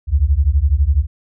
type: beating tone pair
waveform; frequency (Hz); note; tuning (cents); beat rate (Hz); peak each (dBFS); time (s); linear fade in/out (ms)
sine; 65.4 / 77.4; C2 / D#2; 0 / -9; 12; -14; 0.07-1.07; 50
effects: none